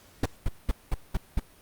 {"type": "noise bursts", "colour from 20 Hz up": "brown", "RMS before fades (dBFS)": -23, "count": 6, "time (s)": [0.23, 1.398], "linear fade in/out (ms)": 5, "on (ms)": 28, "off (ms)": 200, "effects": ["pink hiss -56 dBFS RMS until 1.61 s", "Opus 48 kbps"]}